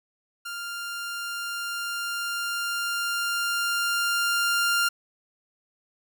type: tone with level ramp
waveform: sawtooth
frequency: 1396.9 Hz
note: F6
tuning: in tune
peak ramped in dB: -29 to -17 dBFS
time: 0.45-4.89 s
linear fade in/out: 10 ms
effects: none